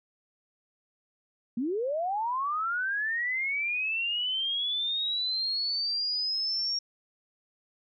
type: linear sweep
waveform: sine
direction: up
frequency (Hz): 220 to 5588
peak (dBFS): -27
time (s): 1.57-6.79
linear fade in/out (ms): 5
effects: none